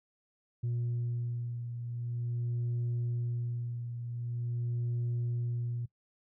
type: beating tone pair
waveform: sine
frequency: 119.6 / 120.05 Hz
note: A#2 / B2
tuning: +45 / -49 cents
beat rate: 0.45 Hz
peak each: -31 / -38 dBFS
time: 0.63-5.86 s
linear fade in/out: 10 ms
effects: noise-tail reverb RT60 0.1 s tail -20 dB re dry + tanh soft clip ceiling -28 dBFS